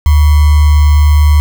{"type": "tone with sample-and-hold", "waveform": "sine", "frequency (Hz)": 74.5, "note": "D2", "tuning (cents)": 25, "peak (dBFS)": -3, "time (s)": [0.06, 1.4], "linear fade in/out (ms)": 0, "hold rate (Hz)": 1050, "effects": []}